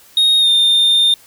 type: tone with pitch glide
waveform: triangle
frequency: 3729 to 3625 Hz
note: A#7 to A#7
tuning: 0 to -49 cents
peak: -8 dBFS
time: 0.17-1.14 s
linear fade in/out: 2 ms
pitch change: -49 cents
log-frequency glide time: 0.39-0.49 s
effects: white hiss -46 dBFS RMS until 1.26 s